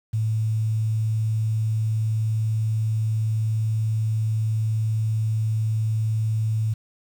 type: tone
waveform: sine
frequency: 109.9 Hz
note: A2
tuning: 2 cents flat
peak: -20 dBFS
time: 0.13-6.74 s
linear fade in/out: 10 ms
effects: 8-bit